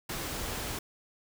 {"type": "noise", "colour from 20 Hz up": "pink", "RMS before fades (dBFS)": -36, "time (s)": [0.09, 0.79], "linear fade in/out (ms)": 5, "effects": []}